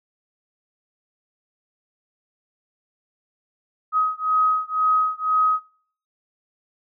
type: beating tone pair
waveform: sine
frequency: 1262 / 1264 Hz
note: D#6 / D#6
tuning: +24 / +27 cents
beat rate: 2 Hz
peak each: -21 dBFS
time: 3.92-5.6 s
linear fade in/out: 50 ms
effects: noise-tail reverb RT60 0.5 s tail -17 dB re dry